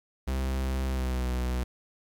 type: tone with pitch glide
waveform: 45% pulse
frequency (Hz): 65.6 to 62.42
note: C2 to B1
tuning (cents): +5 to +19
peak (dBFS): -27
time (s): 0.27-1.64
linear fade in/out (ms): 10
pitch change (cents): -86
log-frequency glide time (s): 0.86-1.27
effects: 10-bit